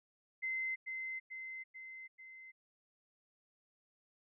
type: tone with echo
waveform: sine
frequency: 2065 Hz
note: C7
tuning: 23 cents flat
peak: -35 dBFS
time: 0.42-0.76 s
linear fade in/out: 20 ms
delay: 440 ms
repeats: 4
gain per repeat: -4 dB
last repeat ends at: 2.52 s
effects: none